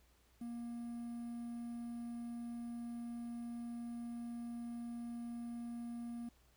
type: tone with quantisation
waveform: triangle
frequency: 236.2 Hz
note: A#3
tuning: 23 cents sharp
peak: -40 dBFS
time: 0.41-6.29 s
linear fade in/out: 5 ms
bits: 11
effects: added 60 Hz sine -69 dBFS peak until 6.56 s + pink hiss -72 dBFS RMS until 6.56 s